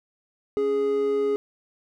triangle tone pair together, 277.8 / 415.3 Hz, C#4 / G#4, +4 / 0 cents, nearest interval perfect fifth, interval 696 cents, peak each -30 / -19 dBFS, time 0.57-1.36 s, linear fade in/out 0 ms, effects none

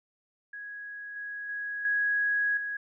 sine tone with level steps, 1661.2 Hz, G#6, in tune, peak -38 / -35 / -32 / -24 / -31 dBFS, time 0.53-2.77 s, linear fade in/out 5 ms, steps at 1.16 / 1.49 / 1.85 / 2.57 s, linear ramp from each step 2 ms, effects none

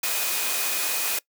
sine tone in noise, 2489 Hz, D#7, in tune, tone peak -35 dBFS, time 0.03-1.19 s, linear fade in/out 5 ms, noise white, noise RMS -26 dBFS, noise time 0.03-1.19 s, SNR -12 dB, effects noise-tail reverb RT60 0.1 s tail -22 dB re dry + high-pass 400 Hz 12 dB/octave

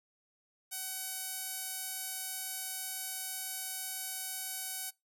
sawtooth tone with band-pass filter, 754 Hz, F#5, 32 cents sharp, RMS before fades -40 dBFS, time 0.71-4.91 s, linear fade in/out 20 ms, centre 11000 Hz, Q 1.5, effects noise-tail reverb RT60 0.2 s tail -23 dB re dry

